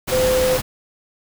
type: tone in noise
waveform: sine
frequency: 512 Hz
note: C5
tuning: 38 cents flat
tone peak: -15 dBFS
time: 0.11-0.58 s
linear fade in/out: 20 ms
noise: pink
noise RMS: -23 dBFS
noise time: 0.07-0.62 s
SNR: +5 dB
effects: none